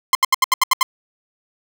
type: tone bursts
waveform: sawtooth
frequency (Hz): 1046.5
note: C6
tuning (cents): 0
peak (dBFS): -7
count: 8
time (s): 0.13-0.83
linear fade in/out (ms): 2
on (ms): 21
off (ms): 76
effects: none